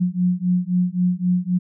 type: beating tone pair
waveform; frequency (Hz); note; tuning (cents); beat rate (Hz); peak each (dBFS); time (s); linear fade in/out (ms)
sine; 178 / 181.8; F3 / F#3; +33 / -30; 3.8; -20; 0-1.59; 20
effects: none